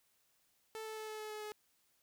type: tone with pitch steps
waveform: sawtooth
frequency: 440 / 437.2 / 434.4 / 431.7 / 429 / 426.2 / 423.5 Hz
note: A4 / A4 / A4 / A4 / A4 / G#4 / G#4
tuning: 0 / -11 / -22 / -33 / -44 / +45 / +34 cents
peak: -39 dBFS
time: 0.75-1.52 s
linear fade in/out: 0 ms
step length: 110 ms
effects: white hiss -75 dBFS RMS until 2.02 s